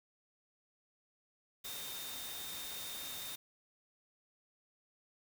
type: tone in noise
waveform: sine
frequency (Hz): 3661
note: A#7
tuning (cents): -32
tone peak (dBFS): -47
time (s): 1.64-3.36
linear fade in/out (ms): 10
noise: white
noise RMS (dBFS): -45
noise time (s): 1.64-3.36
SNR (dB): -5
effects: none